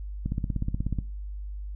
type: click train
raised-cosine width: 5 ms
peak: -16 dBFS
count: 13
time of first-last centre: 0.26-0.987 s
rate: 16.5 Hz
effects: noise-tail reverb RT60 0.3 s tail -17 dB re dry + added 50 Hz sine -33 dBFS peak until 1.75 s